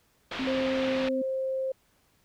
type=low-pass noise; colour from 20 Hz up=white; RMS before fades=-36 dBFS; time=0.31-1.09 s; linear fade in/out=5 ms; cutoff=3400 Hz; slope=24 dB/octave
type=tone with pitch glide; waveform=sine; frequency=262.3 to 260.6 Hz; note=C4 to C4; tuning=+4 to -7 cents; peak=-29 dBFS; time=0.39-1.22 s; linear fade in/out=5 ms; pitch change=-11 cents; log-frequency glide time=0.82-0.93 s
type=tone; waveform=sine; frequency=528 Hz; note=C5; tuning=16 cents sharp; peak=-27 dBFS; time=0.47-1.72 s; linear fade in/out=5 ms
effects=pink hiss -67 dBFS RMS until 2.24 s